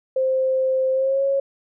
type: tone with pitch glide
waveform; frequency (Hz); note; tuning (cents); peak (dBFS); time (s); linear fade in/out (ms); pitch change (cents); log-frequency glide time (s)
sine; 523.3 to 549; C5 to C#5; 0 to -17; -17; 0.16-1.4; 5; +83; 0.92-1.23
effects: none